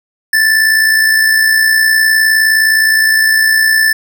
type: tone with amplitude modulation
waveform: square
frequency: 1760 Hz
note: A6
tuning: in tune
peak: -6 dBFS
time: 0.33-3.93 s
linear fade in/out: 5 ms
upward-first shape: sine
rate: 59.5 Hz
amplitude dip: 45%
effects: none